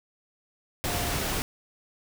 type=tone in noise; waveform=sine; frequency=701 Hz; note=F5; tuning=6 cents sharp; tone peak=-37 dBFS; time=0.88-1.13 s; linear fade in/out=0 ms; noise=pink; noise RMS=-29 dBFS; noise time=0.84-1.42 s; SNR=-11 dB; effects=none